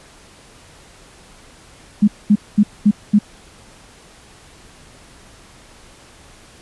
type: tone bursts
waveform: sine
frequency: 207.7 Hz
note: G#3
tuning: in tune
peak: -7 dBFS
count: 5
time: 2.02-3.19 s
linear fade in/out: 10 ms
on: 58 ms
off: 220 ms
effects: pink hiss -45 dBFS RMS until 6.61 s + resampled to 24000 Hz